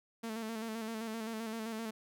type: tone with vibrato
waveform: sawtooth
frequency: 223.4 Hz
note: A3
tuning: 27 cents sharp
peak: -34 dBFS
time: 0.23-1.91 s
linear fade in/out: 10 ms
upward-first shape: square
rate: 7.7 Hz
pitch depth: 40 cents each way
effects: none